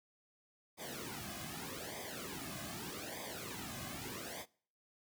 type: noise with flanger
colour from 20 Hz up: pink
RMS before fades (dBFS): -45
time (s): 0.77-4.46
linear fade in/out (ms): 50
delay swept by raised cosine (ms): 0.71 to 2.21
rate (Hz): 0.82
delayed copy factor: -0.85
effects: noise-tail reverb RT60 0.5 s tail -24 dB re dry + high-pass 60 Hz 12 dB/octave